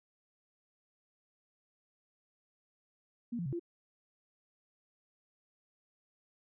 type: tone with pitch steps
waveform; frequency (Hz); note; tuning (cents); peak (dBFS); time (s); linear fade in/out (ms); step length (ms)
sine; 237.3 / 171.9 / 133.8 / 343.3; A#3 / F3 / C3 / F4; +31 / -27 / +39 / -30; -34; 3.32-3.596; 10; 69
effects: none